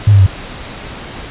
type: tone with pitch steps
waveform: sine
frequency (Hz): 103.83 / 99.43 / 95.21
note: G#2 / G2 / G2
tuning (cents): 0 / +25 / -50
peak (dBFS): -3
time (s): 0.07-0.265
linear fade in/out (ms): 5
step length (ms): 65
effects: pink hiss -28 dBFS RMS until 1.3 s + resampled to 8000 Hz